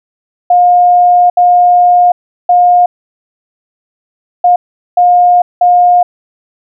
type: tone bursts at uneven times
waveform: sine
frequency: 712 Hz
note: F5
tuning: 33 cents sharp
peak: -3 dBFS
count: 6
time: 0.5-1.3 / 1.37-2.12 / 2.49-2.86 / 4.44-4.56 / 4.97-5.42 / 5.61-6.03 s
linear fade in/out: 5 ms
effects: none